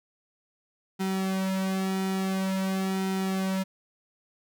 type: tone with flanger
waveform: sawtooth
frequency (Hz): 190.6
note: G3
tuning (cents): -48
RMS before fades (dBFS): -28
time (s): 0.99-3.64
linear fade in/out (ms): 20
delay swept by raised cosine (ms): 1.8 to 3.4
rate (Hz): 0.48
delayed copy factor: -0.95
effects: none